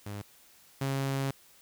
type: tone pair in turn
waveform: sawtooth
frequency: 102.3 / 136.24 Hz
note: G#2 / C#3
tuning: -26 / -30 cents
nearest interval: perfect fourth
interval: 496 cents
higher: second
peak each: -33 / -25 dBFS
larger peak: second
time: 0.06-0.22 / 0.81-1.31 s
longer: second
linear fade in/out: 5 ms
effects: white hiss -59 dBFS RMS until 1.61 s